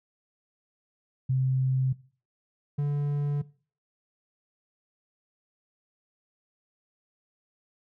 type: tone pair in turn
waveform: sine / triangle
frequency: 130.81 / 144.68 Hz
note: C3 / D3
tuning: 0 / -26 cents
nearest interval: major second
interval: 174 cents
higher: second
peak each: -22 dBFS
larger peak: neither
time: 1.29-1.93 / 2.78-3.42 s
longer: neither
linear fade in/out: 10 ms
effects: noise-tail reverb RT60 0.4 s tail -19 dB re dry